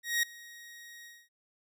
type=tone with ADSR envelope; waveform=sawtooth; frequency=1884 Hz; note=A#6; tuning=18 cents sharp; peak=-21 dBFS; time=0.03-1.29 s; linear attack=200 ms; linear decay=4 ms; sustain=-23 dB; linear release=240 ms; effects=none